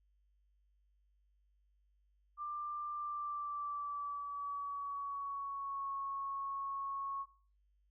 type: tone with pitch glide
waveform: sine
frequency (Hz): 1187 to 1101.1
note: D6 to C#6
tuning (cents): +18 to -12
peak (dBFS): -38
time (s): 2.37-7.26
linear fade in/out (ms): 50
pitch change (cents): -130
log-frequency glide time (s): 2.93-5.92
effects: noise-tail reverb RT60 0.4 s tail -18 dB re dry + added 50 Hz sine -70 dBFS peak until 7.9 s